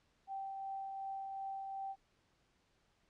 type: tone with tremolo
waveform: sine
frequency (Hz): 779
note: G5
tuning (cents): -11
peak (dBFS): -39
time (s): 0.27-1.96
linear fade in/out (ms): 50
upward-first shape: triangle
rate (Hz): 2.7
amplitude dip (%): 30
effects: pink hiss -75 dBFS RMS until 3.09 s + low-pass 6000 Hz 12 dB/octave